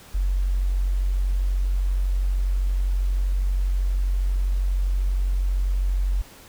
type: tone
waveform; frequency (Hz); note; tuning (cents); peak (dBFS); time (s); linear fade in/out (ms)
sine; 46.25; F#1; 0; -19; 0.14-6.22; 10
effects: pink hiss -47 dBFS RMS until 6.48 s